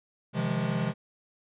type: chord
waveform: square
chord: F minor seventh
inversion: second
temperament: equal with one note detuned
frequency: 130.81 / 158.47 / 174.61 / 207.7 Hz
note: C3 / Eb3 / F3 / Ab3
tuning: 0 / +32 / 0 / 0 cents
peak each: -33 dBFS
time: 0.33-0.94 s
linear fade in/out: 50 ms
effects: resampled to 8000 Hz